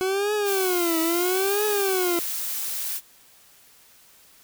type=tone with vibrato; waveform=40% pulse; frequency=370 Hz; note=F#4; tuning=in tune; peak=-21 dBFS; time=0.01-2.19 s; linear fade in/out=0 ms; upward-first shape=triangle; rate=0.76 Hz; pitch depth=240 cents each way
type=noise; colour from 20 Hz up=blue; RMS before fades=-29 dBFS; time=0.44-3.01 s; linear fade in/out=50 ms
effects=white hiss -54 dBFS RMS until 4.43 s